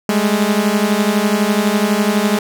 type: beating tone pair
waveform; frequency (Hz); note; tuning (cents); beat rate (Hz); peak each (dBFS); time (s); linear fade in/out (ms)
sawtooth; 202.4 / 214.4; G#3 / A3; -44 / -45; 12; -12; 0.09-2.39; 2
effects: none